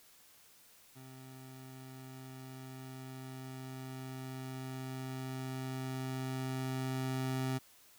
25% pulse tone with level ramp, 130.81 Hz, C3, in tune, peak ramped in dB -47 to -29 dBFS, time 0.95-7.59 s, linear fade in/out 20 ms, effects white hiss -62 dBFS RMS until 7.98 s

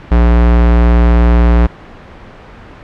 square tone, 58.8 Hz, A#1, 16 cents sharp, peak -6 dBFS, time 0.11-1.67 s, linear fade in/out 10 ms, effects pink hiss -34 dBFS RMS until 2.83 s + low-pass 2000 Hz 12 dB/octave

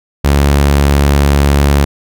sawtooth tone, 70.9 Hz, C#2, 40 cents sharp, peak -3 dBFS, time 0.24-1.85 s, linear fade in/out 10 ms, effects none

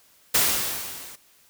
white noise with level ramp, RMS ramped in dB -18 to -43 dBFS, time 0.34-1.16 s, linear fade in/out 10 ms, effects white hiss -58 dBFS RMS until 1.49 s

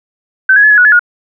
sine tone with pitch steps, 1538 / 1665 / 1714 / 1685 / 1465 / 1710 / 1438 Hz, G6 / G#6 / A6 / G#6 / F#6 / A6 / F#6, -33 / +4 / -46 / +25 / -18 / -50 / -50 cents, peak -3 dBFS, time 0.49-0.994 s, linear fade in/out 5 ms, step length 72 ms, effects none

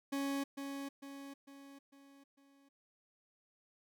40% pulse tone with echo, 277.2 Hz, C#4, in tune, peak -34 dBFS, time 0.12-0.44 s, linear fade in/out 10 ms, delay 450 ms, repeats 5, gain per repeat -6 dB, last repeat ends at 2.69 s, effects none

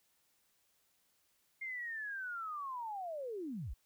sine linear sweep, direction down, 2129 to 33.91 Hz, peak -39 dBFS, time 1.61-3.74 s, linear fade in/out 10 ms, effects white hiss -75 dBFS RMS until 3.85 s

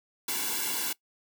white noise with comb filter, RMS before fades -31 dBFS, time 0.28-0.93 s, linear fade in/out 5 ms, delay 1.6 ms, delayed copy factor -0.9, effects noise-tail reverb RT60 0.1 s tail -21 dB re dry + high-pass 200 Hz 12 dB/octave

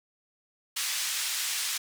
white band-pass noise, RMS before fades -31 dBFS, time 0.76-1.78 s, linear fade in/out 10 ms, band 1700 to 8400 Hz, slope 12 dB/octave, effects none

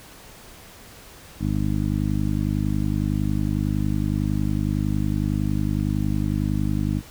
harmonic tone, 50.9 Hz, G#1, 34 cents flat, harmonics 1 / 2 / 3 / 4 / 5 / 6, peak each -27 / -26 / -27 / -27 / -30 / -30 dBFS, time 1.39-7.02 s, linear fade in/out 50 ms, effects pink hiss -45 dBFS RMS until 7.1 s

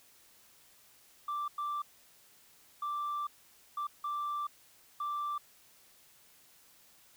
sine tone bursts at uneven times, 1174.7 Hz, D6, in tune, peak -31 dBFS, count 6, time 1.28-1.48 / 1.58-1.82 / 2.82-3.27 / 3.77-3.87 / 4.04-4.47 / 5-5.38 s, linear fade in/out 5 ms, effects tanh soft clip ceiling -31 dBFS + white hiss -62 dBFS RMS until 7.16 s

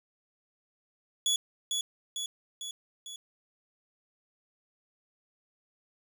25% pulse tone with echo, 3394 Hz, G#7, 37 cents sharp, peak -21 dBFS, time 1.26-1.36 s, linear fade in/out 2 ms, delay 450 ms, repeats 4, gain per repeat -4 dB, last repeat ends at 3.16 s, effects none

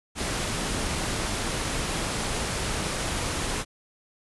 pink low-pass noise, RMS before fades -29 dBFS, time 0.15-3.65 s, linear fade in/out 50 ms, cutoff 11000 Hz, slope 96 dB/octave, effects none

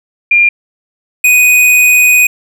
sine / square tone pair in turn, 2400 / 2489 Hz, D7 / D#7, +37 / 0 cents, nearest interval minor second, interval 63 cents, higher second, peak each -4 / -5 dBFS, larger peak first, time 0.31-0.49 / 1.24-2.27 s, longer second, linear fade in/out 5 ms, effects none

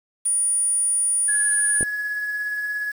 sine tone, 9500 Hz, D9, 19 cents sharp, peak -18 dBFS, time 0.25-1.84 s, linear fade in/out 10 ms
sine tone with tremolo, 1688 Hz, G#6, 28 cents sharp, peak -22 dBFS, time 1.28-2.92 s, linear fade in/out 10 ms, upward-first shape triangle, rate 17 Hz, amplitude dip 35%
clicks, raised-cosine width 2 ms, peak -16 dBFS, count 2, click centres 1.809 / 1.829 s
effects 7-bit

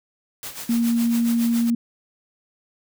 white noise with tremolo, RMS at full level -32 dBFS, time 0.43-1.7 s, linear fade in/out 0 ms, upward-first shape sine, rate 7.2 Hz, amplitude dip 70%
sine tone, 233.6 Hz, A#3, 4 cents sharp, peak -17 dBFS, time 0.69-1.75 s, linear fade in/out 5 ms
effects none

